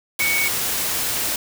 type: tone in noise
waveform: sine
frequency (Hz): 2236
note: C#7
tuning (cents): +14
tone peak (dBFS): -19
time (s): 0.2-0.48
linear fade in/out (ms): 2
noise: white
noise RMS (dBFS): -23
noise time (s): 0.19-1.36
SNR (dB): +1
effects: none